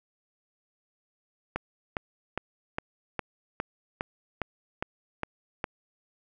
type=click train; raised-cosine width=0.5 ms; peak=-14 dBFS; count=11; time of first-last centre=1.56-5.642 s; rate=2.45 Hz; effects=none